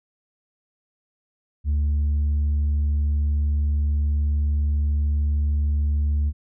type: tone with tanh clipping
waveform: sine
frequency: 73.42 Hz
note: D2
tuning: in tune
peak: -19 dBFS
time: 1.64-6.33 s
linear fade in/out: 50 ms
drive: 2 dB
effects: none